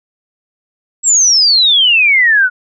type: exponential sweep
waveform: sine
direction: down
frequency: 7780 to 1439 Hz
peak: -6 dBFS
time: 1.03-2.5 s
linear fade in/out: 50 ms
effects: none